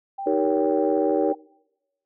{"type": "tone with vibrato", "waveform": "sine", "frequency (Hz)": 784, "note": "G5", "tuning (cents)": 0, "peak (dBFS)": -28, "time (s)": [0.18, 1.35], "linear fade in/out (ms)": 10, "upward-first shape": "square", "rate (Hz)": 4.7, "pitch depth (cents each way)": 8}
{"type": "chord", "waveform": "sine", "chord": "Eb dominant seventh", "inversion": "none", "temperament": "just", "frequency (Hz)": [311.1, 388.9, 466.7, 560], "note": ["Eb4", "G4", "Bb4", "Db5"], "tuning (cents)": [0, -14, 2, 18], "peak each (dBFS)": -24, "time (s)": [0.26, 1.33], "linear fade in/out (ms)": 10}
{"effects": ["noise-tail reverb RT60 0.9 s tail -24 dB re dry", "tanh soft clip ceiling -9 dBFS"]}